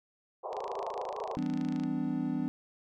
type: band-pass noise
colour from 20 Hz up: pink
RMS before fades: -37 dBFS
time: 0.43-1.37 s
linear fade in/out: 20 ms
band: 390 to 1100 Hz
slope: 96 dB/octave
type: click train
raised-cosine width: 0.2 ms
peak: -29 dBFS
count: 36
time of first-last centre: 0.53-1.836 s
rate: 26.8 Hz
type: chord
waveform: triangle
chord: E minor seventh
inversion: none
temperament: equal with one note detuned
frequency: 164.81 / 196 / 253 / 293.7 Hz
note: E3 / G3 / B3 / D4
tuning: 0 / 0 / +42 / 0 cents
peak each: -36 / -36 / -31 / -33 dBFS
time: 1.37-2.48 s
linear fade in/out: 0 ms
effects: none